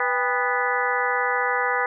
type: harmonic tone with a mistuned harmonic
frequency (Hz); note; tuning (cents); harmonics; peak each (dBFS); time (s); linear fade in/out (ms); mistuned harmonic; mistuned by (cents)
246.9; B3; 0; 2 / 3 / 4 / 5 / 6 / 7 / 8; -28 / -28 / -28 / -28 / -28 / -28 / -28; 0-1.86; 2; 3; +120
effects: none